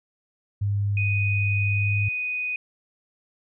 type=tone with pitch glide; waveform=sine; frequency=101.3 to 102.65 Hz; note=G#2 to G#2; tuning=-43 to -20 cents; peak=-21 dBFS; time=0.61-2.09 s; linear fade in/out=10 ms; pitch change=+23 cents; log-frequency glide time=1.67-1.94 s
type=tone; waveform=sine; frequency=2489 Hz; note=D#7; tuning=in tune; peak=-25 dBFS; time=0.97-2.56 s; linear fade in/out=2 ms
effects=none